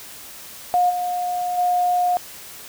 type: tone with level steps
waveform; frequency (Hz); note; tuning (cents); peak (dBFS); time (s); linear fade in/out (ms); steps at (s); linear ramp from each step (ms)
sine; 716; F5; +43; -14 / -21 / -16; 0.74-2.17; 0; 0.89 / 1.57; 20
effects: white hiss -39 dBFS RMS until 2.68 s